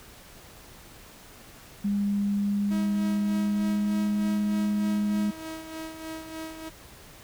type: tone with pitch glide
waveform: sine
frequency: 202.3 to 207.1 Hz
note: G#3 to G#3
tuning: -45 to -5 cents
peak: -23 dBFS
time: 1.84-5.31 s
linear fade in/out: 10 ms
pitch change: +40 cents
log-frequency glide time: 2.34-4.04 s
type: tone with tremolo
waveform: sawtooth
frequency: 319.8 Hz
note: D#4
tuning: 48 cents sharp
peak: -30 dBFS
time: 2.7-6.7 s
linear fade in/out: 20 ms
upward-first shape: sine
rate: 3.3 Hz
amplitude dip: 55%
effects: pink hiss -49 dBFS RMS until 7.23 s